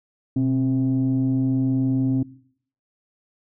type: tone pair together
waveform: sine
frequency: 125.9 / 265.1 Hz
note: B2 / C4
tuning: +34 / +23 cents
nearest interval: octave + minor second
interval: 1289 cents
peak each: -21 / -18 dBFS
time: 0.36-2.23 s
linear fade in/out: 5 ms
effects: noise-tail reverb RT60 0.6 s tail -20 dB re dry + tanh soft clip ceiling -14 dBFS